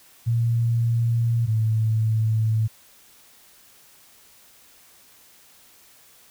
sine tone pair in turn, 116.54 / 110.45 Hz, A#2 / A2, 0 / +7 cents, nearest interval minor second, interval 93 cents, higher first, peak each -18 dBFS, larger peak neither, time 0.26-1.47 / 1.47-2.68 s, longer neither, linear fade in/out 20 ms, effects white hiss -53 dBFS RMS until 6.3 s

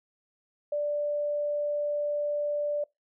sine tone, 587.3 Hz, D5, in tune, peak -26 dBFS, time 0.72-2.84 s, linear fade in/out 5 ms, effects noise-tail reverb RT60 0.2 s tail -25 dB re dry

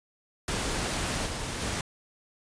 pink noise with level steps, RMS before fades -30 / -34 / -31 dBFS, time 0.48-1.81 s, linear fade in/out 2 ms, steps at 1.25 / 1.6 s, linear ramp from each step 20 ms, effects resampled to 22050 Hz

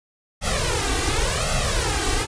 pink noise with flanger, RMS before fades -22 dBFS, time 0.41-2.27 s, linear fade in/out 50 ms, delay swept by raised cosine 1.5 to 2.6 ms, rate 0.9 Hz, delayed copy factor +1, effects resampled to 22050 Hz

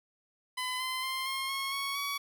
15% pulse tone with pitch steps, 1011 / 1029.9 / 1049.1 / 1068.6 / 1088.6 / 1108.9 / 1129.6 Hz, B5 / C6 / C6 / C6 / C#6 / C#6 / C#6, +40 / -28 / +4 / +36 / -32 / 0 / +32 cents, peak -26 dBFS, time 0.57-2.18 s, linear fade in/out 10 ms, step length 230 ms, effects none

